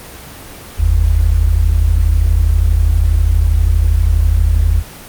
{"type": "tone pair together", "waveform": "sine", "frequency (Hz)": [47.12, 79.5], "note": ["F#1", "D#2"], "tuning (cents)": [32, 38], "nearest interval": "major sixth", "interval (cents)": 906, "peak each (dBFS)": -11, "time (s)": [0.77, 4.83], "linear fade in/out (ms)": 50, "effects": ["pink hiss -33 dBFS RMS until 5.08 s", "Opus 24 kbps"]}